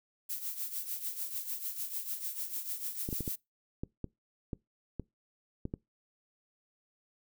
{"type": "noise with tremolo", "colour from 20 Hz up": "violet", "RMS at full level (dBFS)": -35, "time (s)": [0.29, 3.36], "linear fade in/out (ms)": 10, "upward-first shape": "triangle", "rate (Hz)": 6.7, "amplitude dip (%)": 75}
{"type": "clicks", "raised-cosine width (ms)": 3, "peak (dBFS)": -23, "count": 10, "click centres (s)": [3.089, 3.128, 3.207, 3.278, 3.835, 4.043, 4.532, 4.997, 5.654, 5.739]}
{"effects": ["noise-tail reverb RT60 0.2 s tail -24 dB re dry"]}